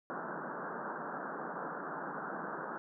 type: band-pass noise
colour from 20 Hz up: white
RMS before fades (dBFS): -41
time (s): 0.1-2.78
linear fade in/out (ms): 0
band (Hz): 150 to 1600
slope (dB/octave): 96
effects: none